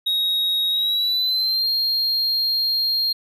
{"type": "tone with pitch glide", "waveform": "triangle", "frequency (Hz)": [3781, 4220], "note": ["A#7", "C8"], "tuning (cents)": [24, 14], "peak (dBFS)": -17, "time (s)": [0.06, 3.13], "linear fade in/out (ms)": 10, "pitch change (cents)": 190, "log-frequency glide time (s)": [0.7, 1.69], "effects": []}